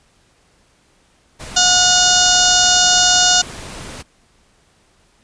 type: noise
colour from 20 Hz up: pink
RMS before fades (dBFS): -32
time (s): 1.39-4.03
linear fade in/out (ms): 20
type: harmonic tone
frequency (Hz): 724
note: F#5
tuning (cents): -38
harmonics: 1 / 2 / 4 / 5 / 6 / 7 / 8 / 9 / 10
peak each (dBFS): -19 / -19 / -19 / -19 / -19 / -19 / -19 / -19 / -19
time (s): 1.56-3.42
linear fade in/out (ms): 10
effects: pink hiss -56 dBFS RMS until 5.23 s + resampled to 22050 Hz